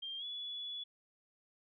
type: tone with pitch glide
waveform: sine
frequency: 3187 to 3416 Hz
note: G7 to G#7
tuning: +28 to +48 cents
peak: -40 dBFS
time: 0.02-0.84 s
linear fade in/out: 10 ms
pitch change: +120 cents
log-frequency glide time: 0.18-0.24 s
effects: none